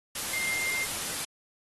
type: tone in noise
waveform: sine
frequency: 2100 Hz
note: C7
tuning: 6 cents sharp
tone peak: -29 dBFS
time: 0.33-0.85 s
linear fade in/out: 5 ms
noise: white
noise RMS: -33 dBFS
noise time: 0.15-1.25 s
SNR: +1 dB
effects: AAC 32 kbps